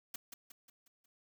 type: noise with echo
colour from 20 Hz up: white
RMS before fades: -42 dBFS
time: 0.14-0.16 s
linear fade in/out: 5 ms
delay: 180 ms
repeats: 5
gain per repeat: -6 dB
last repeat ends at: 1.06 s
effects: none